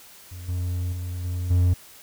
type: tone with level steps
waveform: triangle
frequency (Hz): 89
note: F2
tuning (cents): +33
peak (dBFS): -33 / -22 / -26 / -23 / -14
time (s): 0.31-1.74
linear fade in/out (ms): 10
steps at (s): 0.48 / 0.92 / 1.24 / 1.5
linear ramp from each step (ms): 10
effects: white hiss -48 dBFS RMS until 2.02 s

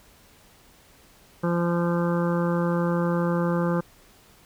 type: harmonic tone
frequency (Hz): 172.2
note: F3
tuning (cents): -24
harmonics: 1 / 2 / 3 / 5 / 6 / 7 / 8 / 9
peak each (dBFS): -23 / -29 / -28 / -36 / -36 / -35 / -40 / -39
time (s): 1.43-3.81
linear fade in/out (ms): 10
effects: pink hiss -55 dBFS RMS until 4.45 s

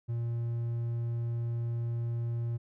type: tone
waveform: triangle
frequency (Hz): 117.4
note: A#2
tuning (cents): +13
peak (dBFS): -28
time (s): 0.08-2.58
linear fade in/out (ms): 20
effects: none

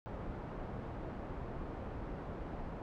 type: low-pass noise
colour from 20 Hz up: pink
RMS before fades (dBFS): -43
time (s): 0.06-2.82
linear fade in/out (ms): 0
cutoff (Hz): 950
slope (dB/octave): 12
effects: none

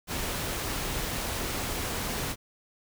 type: noise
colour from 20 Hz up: pink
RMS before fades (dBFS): -32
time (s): 0.07-2.36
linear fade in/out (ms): 50
effects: none

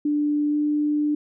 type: tone with pitch glide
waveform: sine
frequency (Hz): 295.2 to 297.3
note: D4 to D4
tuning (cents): +9 to +21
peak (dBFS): -19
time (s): 0.05-1.15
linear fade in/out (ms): 5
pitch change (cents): +12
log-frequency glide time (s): 0.5-0.55
effects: none

